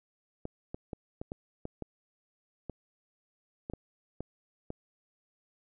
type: clicks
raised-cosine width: 2 ms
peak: -24 dBFS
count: 12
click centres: 0.454 / 0.745 / 0.932 / 1.215 / 1.319 / 1.654 / 1.823 / 2.697 / 3.699 / 3.736 / 4.206 / 4.704 s
effects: none